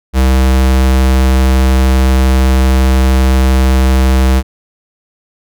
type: tone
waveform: square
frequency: 65.2 Hz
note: C2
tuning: 5 cents flat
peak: -7 dBFS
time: 0.13-4.43 s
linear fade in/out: 50 ms
effects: none